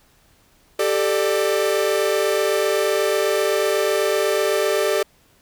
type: chord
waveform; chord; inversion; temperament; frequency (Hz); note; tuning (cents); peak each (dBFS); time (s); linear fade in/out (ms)
45% pulse; G suspended second; none; equal with one note detuned; 392 / 440 / 595.5; G4 / A4 / D5; 0 / 0 / +24; -22; 0.79-5.03; 5
effects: pink hiss -57 dBFS RMS until 5.41 s